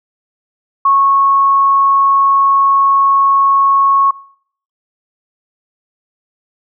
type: tone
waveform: sine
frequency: 1100 Hz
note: C#6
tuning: 14 cents flat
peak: -7 dBFS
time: 0.85-4.11 s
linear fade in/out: 5 ms
effects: noise-tail reverb RT60 0.6 s tail -22 dB re dry